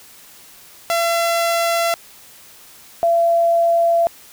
sawtooth / sine tone pair in turn, 677 / 677 Hz, E5 / E5, +46 / +46 cents, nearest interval unison, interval 0 cents, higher neither, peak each -12 dBFS, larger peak neither, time 0.9-1.94 / 3.03-4.07 s, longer neither, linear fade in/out 0 ms, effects white hiss -44 dBFS RMS until 4.32 s

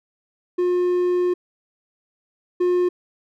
triangle tone pair in turn, 357.6 / 357.6 Hz, F4 / F4, +41 / +41 cents, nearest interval unison, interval 0 cents, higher neither, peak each -15 / -14 dBFS, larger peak second, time 0.58-1.34 / 2.6-2.89 s, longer first, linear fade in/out 10 ms, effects none

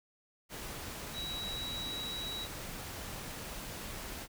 sine tone in noise, 3884 Hz, B7, 30 cents flat, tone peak -38 dBFS, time 1.13-2.48 s, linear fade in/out 50 ms, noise pink, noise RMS -43 dBFS, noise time 0.49-4.28 s, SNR +2 dB, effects none

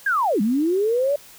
sine linear two-way sweep, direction down then up, 1668 to 196 to 589 Hz, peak -17 dBFS, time 0.06-1.16 s, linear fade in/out 5 ms, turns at 0.41 s, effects white hiss -46 dBFS RMS until 1.38 s

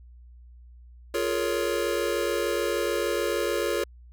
square chord, Bb minor seventh, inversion second, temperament just, 349.6 / 419.5 / 466.2 / 559.4 Hz, F4 / Ab4 / Bb4 / Db5, +2 / +17 / 0 / +16 cents, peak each -31 dBFS, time 1.14-3.84 s, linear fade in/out 5 ms, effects added 60 Hz sine -46 dBFS peak until 4.12 s

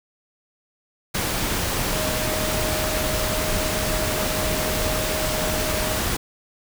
sine tone in noise, 622.3 Hz, D#5, in tune, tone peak -28 dBFS, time 1.92-5.99 s, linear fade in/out 10 ms, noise pink, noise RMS -24 dBFS, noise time 1.14-6.17 s, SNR -7 dB, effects none

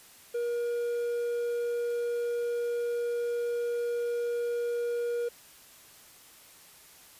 triangle tone with hard clipping, 476 Hz, A#4, 36 cents sharp, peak -29 dBFS, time 0.34-5.29 s, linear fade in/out 10 ms, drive 6 dB, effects white hiss -54 dBFS RMS until 7.19 s + resampled to 32000 Hz

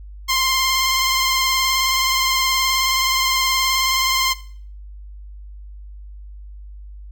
10% pulse tone with vibrato, 1052 Hz, C6, 9 cents sharp, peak -8 dBFS, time 0.28-4.34 s, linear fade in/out 20 ms, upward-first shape sine, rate 19 Hz, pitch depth 23 cents each way, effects noise-tail reverb RT60 0.5 s tail -17 dB re dry + added 50 Hz sine -34 dBFS peak until 7.11 s

